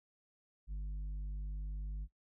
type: tone with tanh clipping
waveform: sine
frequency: 50.1 Hz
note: G1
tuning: 38 cents sharp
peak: -39 dBFS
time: 0.67-2.08 s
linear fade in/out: 50 ms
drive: 6 dB
effects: noise-tail reverb RT60 0.1 s tail -19 dB re dry